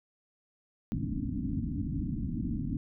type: low-pass noise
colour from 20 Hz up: white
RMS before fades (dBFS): -33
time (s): 0.92-2.77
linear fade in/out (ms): 0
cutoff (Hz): 300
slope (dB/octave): 96
effects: none